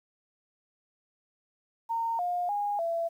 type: tone with pitch steps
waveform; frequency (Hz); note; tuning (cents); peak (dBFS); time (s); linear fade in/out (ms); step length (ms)
sine; 917 / 710 / 820 / 671; A#5 / F5 / G#5 / E5; -29 / +28 / -22 / +31; -27; 1.89-3.09; 20; 300
effects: 10-bit